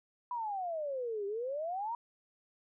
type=exponential two-way sweep; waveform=sine; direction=down then up; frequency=999 to 392 to 967 Hz; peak=-34 dBFS; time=0.31-1.95 s; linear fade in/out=2 ms; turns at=1.26 s; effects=none